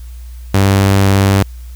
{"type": "tone", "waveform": "sawtooth", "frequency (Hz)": 98, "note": "G2", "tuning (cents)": 0, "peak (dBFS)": -4, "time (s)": [0.54, 1.43], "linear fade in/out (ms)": 5, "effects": ["added 60 Hz sine -27 dBFS peak until 1.75 s", "white hiss -47 dBFS RMS until 1.75 s"]}